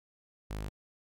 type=tone; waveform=sawtooth; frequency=51.91 Hz; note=G#1; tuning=in tune; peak=-32 dBFS; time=0.5-0.69 s; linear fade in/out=10 ms; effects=AAC 48 kbps